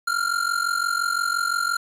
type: ring-modulated tone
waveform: square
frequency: 1392 Hz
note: F6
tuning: 6 cents flat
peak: -19 dBFS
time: 0.07-1.77 s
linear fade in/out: 5 ms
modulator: 22.9 Hz
effects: low-pass 12000 Hz 12 dB/octave + 8-bit